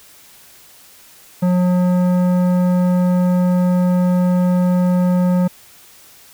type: tone with tanh clipping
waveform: triangle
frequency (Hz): 180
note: F#3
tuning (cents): -47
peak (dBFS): -14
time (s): 1.42-5.48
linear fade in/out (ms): 10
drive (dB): 17
effects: white hiss -45 dBFS RMS until 6.33 s